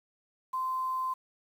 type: tone with quantisation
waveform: sine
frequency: 1036 Hz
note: C6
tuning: 17 cents flat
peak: -29 dBFS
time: 0.53-1.14 s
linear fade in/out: 10 ms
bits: 9
effects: none